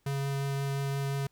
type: tone with vibrato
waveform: square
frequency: 138.59 Hz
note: C#3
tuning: in tune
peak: -30 dBFS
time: 0.06-1.27 s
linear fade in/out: 5 ms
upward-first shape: triangle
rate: 5.7 Hz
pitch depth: 9 cents each way
effects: pink hiss -72 dBFS RMS until 1.31 s